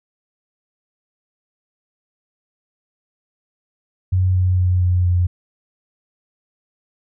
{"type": "tone with pitch steps", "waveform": "sine", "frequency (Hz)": [92.5, 91.6, 90.7, 89.81, 88.94], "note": ["F#2", "F#2", "F#2", "F2", "F2"], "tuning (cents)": [0, -17, -34, 49, 32], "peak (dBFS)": -13, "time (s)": [4.12, 5.27], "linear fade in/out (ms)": 10, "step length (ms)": 230, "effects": []}